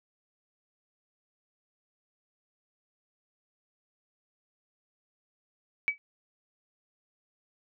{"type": "tone with exponential decay", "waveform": "sine", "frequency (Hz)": 2286, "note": "D7", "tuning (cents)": -47, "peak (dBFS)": -19, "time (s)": [5.88, 5.98], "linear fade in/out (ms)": 0, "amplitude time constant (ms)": 20, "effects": []}